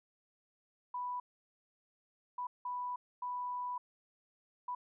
sine tone bursts at uneven times, 987.8 Hz, B5, in tune, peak -36 dBFS, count 5, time 0.94-1.2 / 2.38-2.47 / 2.65-2.96 / 3.22-3.78 / 4.68-4.75 s, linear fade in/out 5 ms, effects none

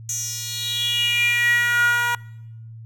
10% pulse tone with high-pass filter sweep, 478.8 Hz, A#4, 46 cents sharp, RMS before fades -21 dBFS, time 0.09-2.15 s, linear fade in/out 2 ms, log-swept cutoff 6400 to 1100 Hz, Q 6.9, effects noise-tail reverb RT60 0.9 s tail -25 dB re dry + added 113 Hz sine -36 dBFS peak until 2.85 s

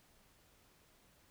silence, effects pink hiss -68 dBFS RMS until 1.3 s

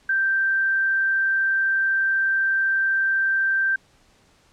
sine tone, 1568 Hz, G6, in tune, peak -18 dBFS, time 0.09-3.76 s, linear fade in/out 5 ms, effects pink hiss -58 dBFS RMS until 4.52 s + low-pass 8000 Hz 12 dB/octave

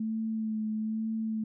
sine tone with vibrato, 219.1 Hz, A3, 7 cents flat, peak -29 dBFS, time 0-1.44 s, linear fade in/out 5 ms, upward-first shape sine, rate 1.1 Hz, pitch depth 23 cents each way, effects none

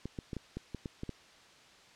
clicks, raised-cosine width 3 ms, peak -25 dBFS, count 9, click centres 0.056 / 0.188 / 0.332 / 0.367 / 0.57 / 0.747 / 0.858 / 1.034 / 1.093 s, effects white hiss -58 dBFS RMS until 1.95 s + low-pass 5000 Hz 12 dB/octave

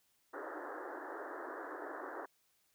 pink band-pass noise, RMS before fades -45 dBFS, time 0.33-2.26 s, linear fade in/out 10 ms, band 290 to 1800 Hz, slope 96 dB/octave, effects white hiss -75 dBFS RMS until 2.74 s

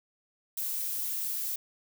violet noise, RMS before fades -33 dBFS, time 0.57-1.56 s, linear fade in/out 5 ms, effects none

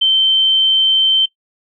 sine tone, 3106 Hz, G7, 17 cents flat, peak -9 dBFS, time 0.01-1.26 s, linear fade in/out 10 ms, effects noise-tail reverb RT60 0.1 s tail -19 dB re dry

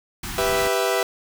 pink band-stop noise, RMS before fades -31 dBFS, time 0.23-0.68 s, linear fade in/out 5 ms, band 370 to 740 Hz, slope 96 dB/octave
sawtooth chord, E minor, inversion first, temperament equal, 392 / 493.9 / 659.3 Hz, G4 / B4 / E5, 0 / 0 / 0 cents, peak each -20 dBFS, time 0.38-1.03 s, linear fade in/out 2 ms
effects none

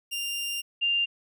sawtooth / sine tone pair in turn, 2794 / 2794 Hz, F7 / F7, 0 / 0 cents, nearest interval unison, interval 0 cents, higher neither, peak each -26 / -22 dBFS, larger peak second, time 0.11-0.62 / 0.81-1.06 s, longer first, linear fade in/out 20 ms, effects none

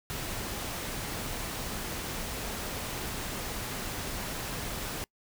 pink noise, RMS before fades -36 dBFS, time 0.1-5.04 s, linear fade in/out 0 ms, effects noise-tail reverb RT60 0.1 s tail -26 dB re dry

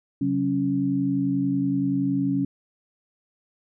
sine tone cluster, 136.1 / 187 / 277 Hz, C#3 / F#3 / C#4, -31 / +19 / -1 cents, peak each -29 / -28 / -22 dBFS, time 0.21-2.45 s, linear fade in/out 5 ms, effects none

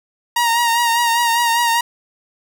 sawtooth tone with vibrato, 938 Hz, A#5, 11 cents sharp, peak -10 dBFS, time 0.36-1.81 s, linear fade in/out 5 ms, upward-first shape sine, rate 5 Hz, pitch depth 38 cents each way, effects none

